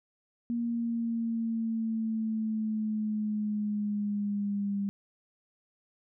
sine exponential sweep, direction down, 236.1 to 199.5 Hz, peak -28 dBFS, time 0.5-4.89 s, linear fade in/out 0 ms, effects none

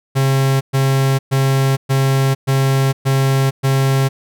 45% pulse tone bursts, 135 Hz, C#3, 45 cents flat, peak -12 dBFS, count 7, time 0.15-4.09 s, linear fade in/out 20 ms, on 460 ms, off 120 ms, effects none

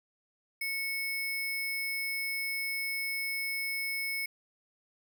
sine tone with sample-and-hold, 2200 Hz, C#7, 14 cents flat, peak -31 dBFS, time 0.61-4.26 s, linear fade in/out 5 ms, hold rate 7350 Hz, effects none

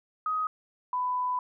sine tone pair in turn, 1257 / 997.7 Hz, D#6 / B5, +17 / +17 cents, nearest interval major third, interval 400 cents, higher first, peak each -26 dBFS, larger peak neither, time 0.26-0.47 / 0.93-1.39 s, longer second, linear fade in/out 2 ms, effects none

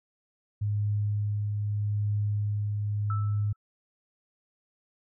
sine tone with tremolo, 103.83 Hz, G#2, in tune, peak -24 dBFS, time 0.61-3.53 s, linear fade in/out 10 ms, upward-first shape triangle, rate 0.81 Hz, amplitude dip 30%
sine tone with exponential decay, 1318.5 Hz, E6, in tune, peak -31 dBFS, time 3.1-3.56 s, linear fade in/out 2 ms, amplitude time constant 100 ms
effects none

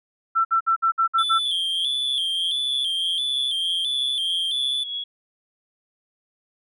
sine tone bursts, 1340 Hz, E6, 28 cents sharp, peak -16 dBFS, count 7, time 0.35-1.392 s, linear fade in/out 20 ms, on 100 ms, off 57 ms
triangle tone with vibrato, 3322 Hz, G#7, in tune, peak -21 dBFS, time 1.18-4.84 s, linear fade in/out 10 ms, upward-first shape square, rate 1.5 Hz, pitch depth 80 cents each way
sine tone with tremolo, 3346 Hz, G#7, 12 cents sharp, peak -25 dBFS, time 1.45-5.04 s, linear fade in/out 5 ms, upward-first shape triangle, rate 3.2 Hz, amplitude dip 70%
effects none

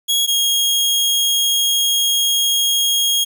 sawtooth tone pair in turn, 3322 / 3269 Hz, G#7 / G#7, 0 / -28 cents, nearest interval unison, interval 28 cents, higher first, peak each -11 dBFS, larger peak neither, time 0.08-0.27 / 0.27-3.25 s, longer second, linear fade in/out 20 ms, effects 8-bit

